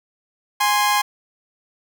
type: tone pair together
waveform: sawtooth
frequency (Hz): 827 / 1048.8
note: G#5 / C6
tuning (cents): -8 / +4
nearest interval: major third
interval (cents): 412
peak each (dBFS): -15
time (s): 0.6-1.02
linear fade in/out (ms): 10
effects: none